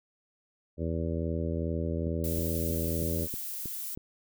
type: harmonic tone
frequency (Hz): 82.41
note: E2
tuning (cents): 0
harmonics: 1 / 2 / 3 / 4 / 5 / 6 / 7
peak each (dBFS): -32 / -35 / -37 / -38 / -39 / -40 / -40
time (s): 0.77-3.28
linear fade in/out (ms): 50
type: click train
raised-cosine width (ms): 3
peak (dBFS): -26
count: 7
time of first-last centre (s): 2.07-3.975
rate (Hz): 3.15
type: noise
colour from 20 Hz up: violet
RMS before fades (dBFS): -37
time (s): 2.24-3.95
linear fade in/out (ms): 0
effects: none